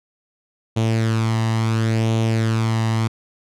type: tone with flanger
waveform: sawtooth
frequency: 112.3 Hz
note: A2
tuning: 36 cents sharp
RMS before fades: -19 dBFS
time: 0.76-3.08 s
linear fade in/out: 10 ms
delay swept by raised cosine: 0.3 to 1.04 ms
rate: 0.72 Hz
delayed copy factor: +0.55
effects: low-pass 8000 Hz 12 dB/octave